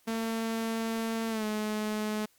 sawtooth tone with pitch glide, 225.7 to 213.4 Hz, A3 to G#3, +44 to +47 cents, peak -26 dBFS, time 0.07-2.26 s, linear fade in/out 10 ms, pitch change -97 cents, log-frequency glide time 1.29-1.45 s, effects white hiss -66 dBFS RMS until 2.38 s + Opus 48 kbps

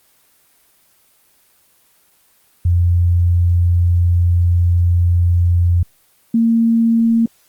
sine tone pair in turn, 87.2 / 229.1 Hz, F2 / A#3, -2 / -30 cents, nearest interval octave + perfect fourth, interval 1672 cents, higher second, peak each -10 dBFS, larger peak neither, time 2.65-5.83 / 6.34-7.26 s, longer first, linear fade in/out 5 ms, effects white hiss -55 dBFS RMS until 7.48 s + Opus 24 kbps

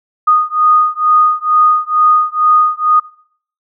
sine beating tone pair, 1235 / 1237.2 Hz, D#6 / D#6, -13 / -10 cents, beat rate 2.2 Hz, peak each -11 dBFS, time 0.27-3 s, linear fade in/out 10 ms, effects noise-tail reverb RT60 0.6 s tail -22 dB re dry

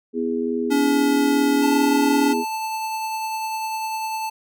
sine chord, E major, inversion second, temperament just, 247.2 / 329.6 / 412 Hz, B3 / E4 / G#4, +2 / 0 / -14 cents, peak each -24 / -28 / -24 dBFS, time 0.13-2.45 s, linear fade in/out 50 ms
square tone, 284.7 Hz, C#4, 46 cents sharp, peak -18 dBFS, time 0.7-2.34 s, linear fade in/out 20 ms
square tone with tremolo, 880 Hz, A5, in tune, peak -24 dBFS, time 1.62-4.3 s, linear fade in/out 10 ms, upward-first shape triangle, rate 10 Hz, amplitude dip 25%
effects none

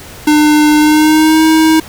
square tone with pitch glide, 301.1 to 317.5 Hz, D4 to D#4, +43 to +35 cents, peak -6 dBFS, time 0.27-1.8 s, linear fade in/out 5 ms, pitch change +92 cents, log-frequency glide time 0.76-1.43 s, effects pink hiss -32 dBFS RMS until 1.88 s

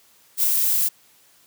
violet noise with ADSR envelope, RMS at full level -17 dBFS, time 0.37-0.89 s, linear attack 56 ms, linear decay 22 ms, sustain -3 dB, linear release 16 ms, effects white hiss -56 dBFS RMS until 1.46 s + high-pass 80 Hz 12 dB/octave

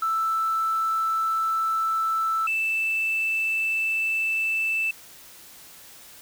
triangle tone pair in turn, 1322 / 2644 Hz, E6 / E7, +5 / +5 cents, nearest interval octave, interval 1200 cents, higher second, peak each -18 / -19 dBFS, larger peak first, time 0.02-2.47 / 2.47-4.91 s, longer first, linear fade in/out 5 ms, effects tanh soft clip ceiling -19 dBFS + white hiss -47 dBFS RMS until 6.21 s

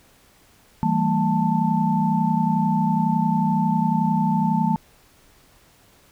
sine tone cluster, 165.1 / 195.5 / 227.2 / 884 Hz, E3 / G3 / A#3 / A5, +3 / -4 / -44 / +8 cents, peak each -23 dBFS, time 0.83-4.76 s, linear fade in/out 0 ms, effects pink hiss -55 dBFS RMS until 6.11 s

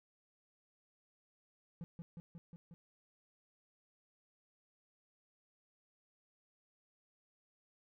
triangle tone with echo, 169.5 Hz, E3, 49 cents sharp, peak -40 dBFS, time 1.81-1.84 s, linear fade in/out 0 ms, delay 180 ms, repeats 5, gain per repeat -2 dB, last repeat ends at 2.74 s, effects none

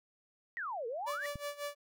sine exponential two-way sweep, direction down then up, 1965 to 440 to 1965 Hz, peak -36 dBFS, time 0.57-1.26 s, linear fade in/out 0 ms, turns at 0.87 s
sawtooth tone with tremolo, 579 Hz, D5, 25 cents flat, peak -32 dBFS, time 1.06-1.75 s, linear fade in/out 20 ms, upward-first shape sine, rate 5.5 Hz, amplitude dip 85%
click, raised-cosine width 5 ms, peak -30 dBFS, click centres 1.357 s
effects none

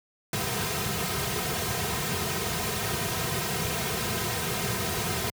pink noise with comb filter, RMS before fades -29 dBFS, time 0.33-5.3 s, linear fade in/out 2 ms, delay 3.5 ms, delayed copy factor -0.95, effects high-pass 80 Hz 12 dB/octave

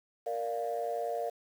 sine chord, Bb major, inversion none, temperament equal, 466.2 / 587.3 / 698.5 Hz, Bb4 / D5 / F5, 0 / 0 / 0 cents, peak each -35 / -36 / -34 dBFS, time 0.26-1.3 s, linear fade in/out 10 ms, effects tanh soft clip ceiling -24 dBFS + 9-bit

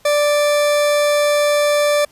40% pulse tone, 587.3 Hz, D5, in tune, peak -12 dBFS, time 0.05-2.05 s, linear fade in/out 5 ms, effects pink hiss -52 dBFS RMS until 2.11 s + resampled to 32000 Hz

